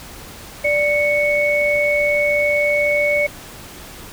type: tone pair together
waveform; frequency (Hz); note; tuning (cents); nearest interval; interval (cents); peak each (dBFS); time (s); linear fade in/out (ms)
sine; 587.3 / 2217; D5 / C#7; 0 / 0; octave + major seventh; 2300; -17; 0.64-3.27; 10
effects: pink hiss -37 dBFS RMS until 4.12 s